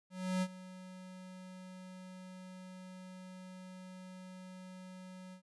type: tone with ADSR envelope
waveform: square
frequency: 185 Hz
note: F#3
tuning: in tune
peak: -31 dBFS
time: 0.1-5.42 s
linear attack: 320 ms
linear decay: 54 ms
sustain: -18 dB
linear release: 91 ms
effects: resampled to 24000 Hz